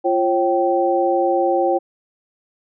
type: tone cluster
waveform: sine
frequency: 346.6 / 542 / 775 Hz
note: F4 / C#5 / G5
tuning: -13 / -39 / -20 cents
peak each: -19 dBFS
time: 0.04-1.79 s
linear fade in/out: 20 ms
effects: none